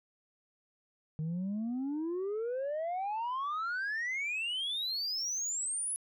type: exponential sweep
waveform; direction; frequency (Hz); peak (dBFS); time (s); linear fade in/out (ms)
sine; up; 151.8 to 10548; -30; 1.19-5.96; 0
effects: tanh soft clip ceiling -31 dBFS